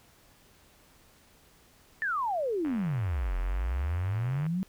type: exponential two-way sweep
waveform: sine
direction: down then up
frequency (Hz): 1819 to 40.44 to 194.4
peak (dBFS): -27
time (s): 2.02-4.63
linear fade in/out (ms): 0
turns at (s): 3.37
type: click train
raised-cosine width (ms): 0.5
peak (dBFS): -28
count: 166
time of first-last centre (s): 2.65-4.465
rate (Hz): 90.9
effects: pink hiss -60 dBFS RMS until 4.68 s